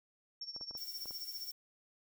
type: tone with tremolo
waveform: sine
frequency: 5470 Hz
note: F8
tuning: 37 cents flat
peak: -39 dBFS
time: 0.41-1.51 s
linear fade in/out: 2 ms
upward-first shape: sine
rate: 15 Hz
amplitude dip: 80%
type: clicks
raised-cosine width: 1 ms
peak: -39 dBFS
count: 6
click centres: 0.563 / 0.611 / 0.71 / 0.752 / 1.057 / 1.109 s
type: noise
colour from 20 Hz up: violet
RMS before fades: -49 dBFS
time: 0.77-1.52 s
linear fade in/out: 5 ms
effects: none